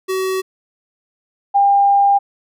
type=tone pair in turn; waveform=square / sine; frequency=377.8 / 800.5 Hz; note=F#4 / G5; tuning=+36 / +36 cents; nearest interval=octave + minor second; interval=1300 cents; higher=second; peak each=-18 / -9 dBFS; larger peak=second; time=0.08-0.42 / 1.54-2.19 s; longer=second; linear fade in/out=20 ms; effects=none